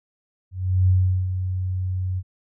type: tone with ADSR envelope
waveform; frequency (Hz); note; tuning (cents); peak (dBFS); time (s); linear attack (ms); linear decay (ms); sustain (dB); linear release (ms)
sine; 92.5; F#2; 0; -13; 0.51-2.23; 370; 390; -9; 50
effects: none